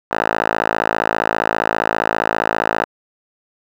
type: tone with band-pass filter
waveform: 5% pulse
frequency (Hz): 55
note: A1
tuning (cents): 0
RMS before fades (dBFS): -19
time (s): 0.11-2.85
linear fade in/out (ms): 5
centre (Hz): 1100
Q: 2.6
effects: none